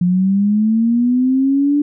sine linear sweep, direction up, 174.7 to 293.7 Hz, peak -11 dBFS, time 0.01-1.82 s, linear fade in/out 5 ms, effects none

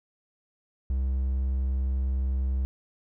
triangle tone, 65.6 Hz, C2, 5 cents sharp, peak -22 dBFS, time 0.9-2.65 s, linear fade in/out 0 ms, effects none

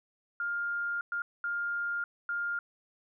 sine tone bursts at uneven times, 1406 Hz, F6, 11 cents sharp, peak -30 dBFS, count 4, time 0.4-1.01 / 1.12-1.22 / 1.44-2.04 / 2.29-2.59 s, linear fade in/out 2 ms, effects none

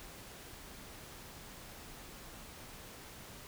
silence, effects pink hiss -51 dBFS RMS until 3.47 s

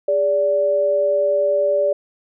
sine tone pair together, 410.1 / 580 Hz, G#4 / D5, -22 / -22 cents, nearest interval tritone, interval 600 cents, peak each -23 / -15 dBFS, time 0.08-1.93 s, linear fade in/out 5 ms, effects none

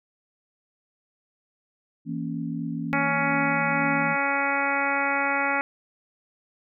sine chord, A# diminished, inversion second, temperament equal, 164.81 / 233.1 / 277.2 Hz, E3 / A#3 / C#4, 0 / 0 / 0 cents, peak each -31 / -32 / -32 dBFS, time 2.05-4.17 s, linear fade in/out 50 ms
harmonic tone, 279.2 Hz, C#4, 13 cents sharp, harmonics 1 / 2 / 3 / 4 / 5 / 6 / 7 / 8 / 9, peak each -33 / -32 / -28 / -33 / -28 / -34 / -30 / -30 / -34 dBFS, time 2.93-5.61 s, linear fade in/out 0 ms
effects none

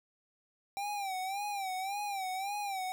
square tone with vibrato, 784 Hz, G5, in tune, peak -35 dBFS, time 0.77-2.92 s, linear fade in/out 0 ms, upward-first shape sine, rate 1.8 Hz, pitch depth 97 cents each way, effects 11-bit

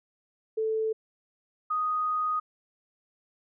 sine tone pair in turn, 440 / 1244.5 Hz, A4 / D#6, 0 / 0 cents, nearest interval octave + tritone, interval 1800 cents, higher second, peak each -25 dBFS, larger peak neither, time 0.57-0.93 / 1.7-2.4 s, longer second, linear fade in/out 10 ms, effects none

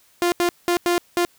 sawtooth tone bursts at uneven times, 349.2 Hz, F4, in tune, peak -13 dBFS, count 5, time 0.22-0.32 / 0.4-0.49 / 0.68-0.77 / 0.86-0.98 / 1.17-1.25 s, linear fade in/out 0 ms, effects white hiss -57 dBFS RMS until 1.38 s

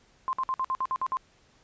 sine tone bursts, 1046.5 Hz, C6, in tune, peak -25 dBFS, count 9, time 0.28-1.17 s, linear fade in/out 0 ms, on 50 ms, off 55 ms, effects pink hiss -62 dBFS RMS until 1.63 s + resampled to 16000 Hz

